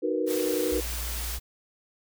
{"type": "chord", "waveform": "sine", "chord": "B major seventh", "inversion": "first", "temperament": "just", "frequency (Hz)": [308.7, 370.4, 463, 493.9], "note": ["D#4", "F#4", "A#4", "B4"], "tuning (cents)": [-14, 2, -12, 0], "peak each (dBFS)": -30, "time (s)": [0.02, 0.81], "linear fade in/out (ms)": 20}
{"type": "noise", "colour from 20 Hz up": "white", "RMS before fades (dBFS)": -35, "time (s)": [0.26, 1.4], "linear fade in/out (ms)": 50}
{"type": "tone", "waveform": "sine", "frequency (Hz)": 59.2, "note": "A#1", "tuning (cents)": 27, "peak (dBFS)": -32, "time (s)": [0.72, 1.39], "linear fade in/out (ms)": 5}
{"effects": []}